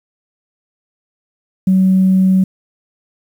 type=tone; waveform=sine; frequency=188.3 Hz; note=F#3; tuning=31 cents sharp; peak=-7 dBFS; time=1.67-2.44 s; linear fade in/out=5 ms; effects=tanh soft clip ceiling -3 dBFS + 7-bit